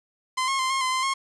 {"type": "tone with pitch steps", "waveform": "sawtooth", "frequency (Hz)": [1032, 1081, 1042, 1072, 1030, 1039, 1080], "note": ["C6", "C#6", "C6", "C6", "C6", "C6", "C#6"], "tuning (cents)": [-24, -44, -7, 42, -28, -12, -45], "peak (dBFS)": -19, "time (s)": [0.37, 1.14], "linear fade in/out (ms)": 10, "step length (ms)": 110, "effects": ["resampled to 22050 Hz", "8-bit"]}